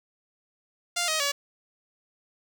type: tone with pitch steps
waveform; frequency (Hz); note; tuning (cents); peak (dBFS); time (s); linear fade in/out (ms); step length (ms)
5% pulse; 698.5 / 629.5 / 567.4; F5 / D#5 / C#5; 0 / +20 / +40; -13; 0.96-1.32; 10; 120
effects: none